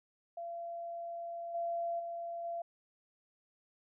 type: tone with level steps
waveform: sine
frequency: 682 Hz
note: F5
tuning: 41 cents flat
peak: -39 / -33 / -38 / -36 dBFS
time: 0.37-2.62 s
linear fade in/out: 5 ms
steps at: 1.54 / 1.99 / 2.44 s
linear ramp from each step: 10 ms
effects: none